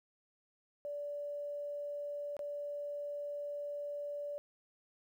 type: tone with dropouts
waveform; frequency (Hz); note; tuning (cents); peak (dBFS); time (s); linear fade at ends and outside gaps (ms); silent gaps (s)
sine; 580; D5; -22; -38; 0.85-4.38; 0; 2.367-2.392
effects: 12-bit